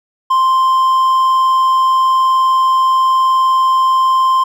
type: tone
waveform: triangle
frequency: 1046.5 Hz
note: C6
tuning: in tune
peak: -7 dBFS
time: 0.3-4.44 s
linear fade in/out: 10 ms
effects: none